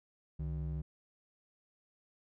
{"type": "ring-modulated tone", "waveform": "triangle", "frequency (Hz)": 110, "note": "A2", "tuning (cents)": 0, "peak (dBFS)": -30, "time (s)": [0.39, 0.82], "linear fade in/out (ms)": 10, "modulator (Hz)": 43, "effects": []}